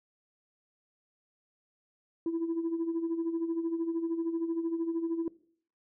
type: tone with tremolo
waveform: sine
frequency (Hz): 331.7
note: E4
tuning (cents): +11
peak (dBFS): -25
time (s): 2.26-5.28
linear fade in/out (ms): 2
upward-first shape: sine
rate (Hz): 13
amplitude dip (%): 65
effects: noise-tail reverb RT60 0.6 s tail -22 dB re dry + tanh soft clip ceiling -25 dBFS